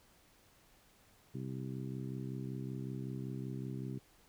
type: harmonic tone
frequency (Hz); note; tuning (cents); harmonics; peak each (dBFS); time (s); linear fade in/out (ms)
65.3; C2; -3; 2 / 3 / 4 / 5 / 6; -41 / -45 / -47 / -49 / -51; 1.34-3.99; 10
effects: pink hiss -66 dBFS RMS until 4.28 s